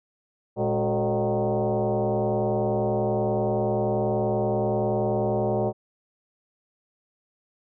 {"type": "tone with frequency modulation", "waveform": "sine", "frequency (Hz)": 116.2, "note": "A#2", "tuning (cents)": -5, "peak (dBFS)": -21, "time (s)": [0.56, 5.73], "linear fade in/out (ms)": 50, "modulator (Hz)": 162, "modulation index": 4, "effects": []}